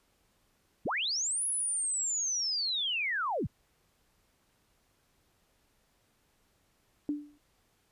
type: linear two-way sweep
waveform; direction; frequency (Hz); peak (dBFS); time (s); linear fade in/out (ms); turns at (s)
sine; up then down; 52.7 to 10548 to 52.7; -29; 0.85-3.47; 10; 1.46
type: tone with exponential decay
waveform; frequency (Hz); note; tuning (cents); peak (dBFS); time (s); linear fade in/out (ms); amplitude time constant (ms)
sine; 293.7; D4; 0; -26; 7.09-7.38; 1; 63
effects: pink hiss -71 dBFS RMS until 7.91 s + resampled to 32000 Hz